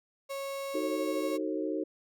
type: tone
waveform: 35% pulse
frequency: 550 Hz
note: C#5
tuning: 14 cents flat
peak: -33 dBFS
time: 0.29-1.38 s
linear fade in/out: 20 ms
type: chord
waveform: sine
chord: D# diminished seventh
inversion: none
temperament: just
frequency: 311.1 / 373.4 / 448 / 537.6 Hz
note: D#4 / F#4 / A4 / C5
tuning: 0 / +16 / +31 / +47 cents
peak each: -33 / -36 / -37 / -38 dBFS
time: 0.74-1.84 s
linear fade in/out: 10 ms
effects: none